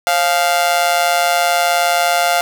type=tone with amplitude modulation; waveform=sawtooth; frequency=697 Hz; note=F5; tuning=4 cents flat; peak=-5 dBFS; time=0.07-2.41 s; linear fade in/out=0 ms; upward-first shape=sine; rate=159 Hz; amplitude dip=80%; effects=none